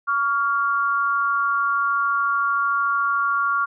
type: tone pair together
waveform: sine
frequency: 1130.3 / 1396.9 Hz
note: C#6 / F6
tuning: +33 / 0 cents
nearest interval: major third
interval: 367 cents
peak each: -21 dBFS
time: 0.07-3.66 s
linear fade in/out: 20 ms
effects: none